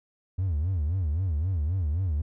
triangle tone with vibrato, 84.1 Hz, E2, 35 cents sharp, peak -21 dBFS, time 0.38-2.22 s, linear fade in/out 10 ms, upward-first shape sine, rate 3.8 Hz, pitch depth 250 cents each way, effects tanh soft clip ceiling -19 dBFS

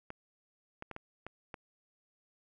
clicks, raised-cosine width 0.5 ms, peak -27 dBFS, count 6, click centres 0.104 / 0.824 / 0.913 / 0.964 / 1.266 / 1.542 s, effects none

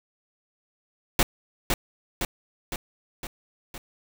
pink noise with echo, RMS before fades -19 dBFS, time 1.19-1.23 s, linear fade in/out 2 ms, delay 510 ms, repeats 5, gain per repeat -4 dB, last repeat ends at 3.78 s, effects none

